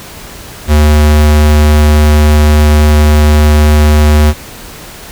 square tone, 75.3 Hz, D2, 44 cents sharp, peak -4 dBFS, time 0.67-4.34 s, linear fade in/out 50 ms, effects pink hiss -29 dBFS RMS until 5.11 s

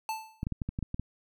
square tone with exponential decay, 880 Hz, A5, in tune, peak -29 dBFS, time 0.09-0.44 s, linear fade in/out 1 ms, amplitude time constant 74 ms
clicks, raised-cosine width 5 ms, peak -20 dBFS, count 9, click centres 0.431 / 0.469 / 0.523 / 0.618 / 0.69 / 0.789 / 0.827 / 0.944 / 0.996 s
effects none

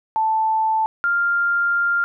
sine tone pair in turn, 880 / 1396.9 Hz, A5 / F6, 0 / 0 cents, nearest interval minor sixth, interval 800 cents, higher second, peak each -16 / -16 dBFS, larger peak neither, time 0.16-0.86 / 1.04-2.04 s, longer second, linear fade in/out 0 ms, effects none

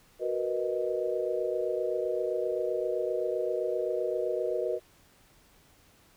sine chord, B major seventh, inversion second, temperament equal, 370 / 466.2 / 493.9 / 622.3 Hz, F#4 / A#4 / B4 / D#5, 0 / 0 / 0 / 0 cents, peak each -33 dBFS, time 0.19-4.8 s, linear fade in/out 50 ms, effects pink hiss -61 dBFS RMS until 6.16 s

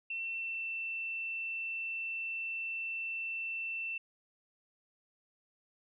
sine tone with pitch glide, 2697 to 2680 Hz, E7 to E7, +39 to +28 cents, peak -35 dBFS, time 0.1-3.98 s, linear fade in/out 5 ms, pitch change -11 cents, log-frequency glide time 0.31-0.65 s, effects none

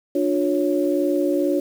sine tone cluster, 294.3 / 356.4 / 556 Hz, D4 / F4 / C#5, +4 / +35 / +5 cents, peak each -21 / -22 / -23 dBFS, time 0.15-1.6 s, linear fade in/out 5 ms, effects 7-bit

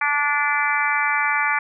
harmonic tone, 290.9 Hz, D4, 16 cents flat, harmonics 3 / 4 / 5 / 6 / 7 / 8, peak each -25 / -25 / -25 / -25 / -25 / -25 dBFS, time 0.01-1.59 s, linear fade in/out 5 ms, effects none

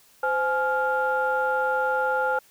sine tone cluster, 516 / 844 / 1398 Hz, C5 / G#5 / F6, -24 / +28 / +1 cents, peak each -25 dBFS, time 0.23-2.39 s, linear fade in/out 5 ms, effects tanh soft clip ceiling -13 dBFS + white hiss -57 dBFS RMS until 2.5 s

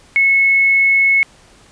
sine tone, 2192 Hz, C#7, 20 cents flat, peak -9 dBFS, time 0.16-1.23 s, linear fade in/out 0 ms, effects pink hiss -47 dBFS RMS until 1.71 s + resampled to 22050 Hz

